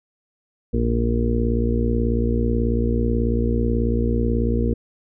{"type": "harmonic tone", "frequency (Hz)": 58.27, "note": "A#1", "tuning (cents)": 0, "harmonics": [1, 2, 4, 5, 6, 7, 8], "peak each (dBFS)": [-21, -25, -23, -32, -30, -31, -27], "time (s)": [0.73, 4.74], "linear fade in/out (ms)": 10, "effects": []}